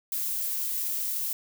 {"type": "noise", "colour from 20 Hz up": "violet", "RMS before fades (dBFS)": -30, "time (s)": [0.12, 1.33], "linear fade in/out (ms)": 2, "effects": []}